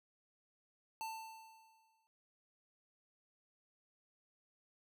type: tone with exponential decay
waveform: square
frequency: 890 Hz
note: A5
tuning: 20 cents sharp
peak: -40 dBFS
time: 1.01-2.07 s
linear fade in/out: 0 ms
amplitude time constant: 230 ms
effects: none